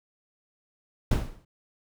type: noise with exponential decay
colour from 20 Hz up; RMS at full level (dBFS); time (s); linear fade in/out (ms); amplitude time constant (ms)
brown; -19; 1.11-1.45; 5; 72
effects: none